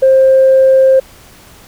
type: tone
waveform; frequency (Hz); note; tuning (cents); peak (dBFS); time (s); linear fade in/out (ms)
sine; 529; C5; +19; -3; 0.02-1; 10
effects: tanh soft clip ceiling 0 dBFS + pink hiss -40 dBFS RMS until 1.67 s